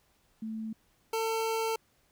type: tone pair in turn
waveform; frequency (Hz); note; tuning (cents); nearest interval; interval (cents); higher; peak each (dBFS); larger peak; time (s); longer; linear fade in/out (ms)
sine / 25% pulse; 220.5 / 448.2; A3 / A4; +4 / +32; octave; 1228; second; -34 / -25; second; 0.42-0.73 / 1.13-1.76; second; 5
effects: pink hiss -69 dBFS RMS until 2.11 s